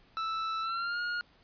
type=tone with pitch glide; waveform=45% pulse; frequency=1318.5 to 1429.6 Hz; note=E6 to F6; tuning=0 to +40 cents; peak=-31 dBFS; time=0.17-1.21 s; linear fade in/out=0 ms; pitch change=+140 cents; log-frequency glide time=0.61-1 s; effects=pink hiss -63 dBFS RMS until 1.43 s + resampled to 11025 Hz